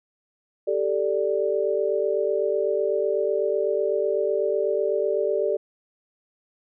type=chord; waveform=sine; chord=G suspended second; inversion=none; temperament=equal; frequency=392 / 440 / 587.3 Hz; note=G4 / A4 / D5; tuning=0 / 0 / 0 cents; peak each=-25 dBFS; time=0.67-5.57 s; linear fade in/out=10 ms; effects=none